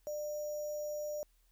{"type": "tone with sample-and-hold", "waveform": "sine", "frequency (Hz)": 597, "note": "D5", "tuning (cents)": 28, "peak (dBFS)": -36, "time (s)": [0.07, 1.23], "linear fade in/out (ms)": 0, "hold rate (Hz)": 6300, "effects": ["added 40 Hz sine -67 dBFS peak until 1.51 s", "white hiss -75 dBFS RMS until 1.51 s"]}